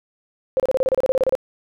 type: tone bursts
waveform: sine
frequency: 523.3 Hz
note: C5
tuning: in tune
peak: -14 dBFS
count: 14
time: 0.57-1.352 s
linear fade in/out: 0 ms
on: 28 ms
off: 30 ms
effects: none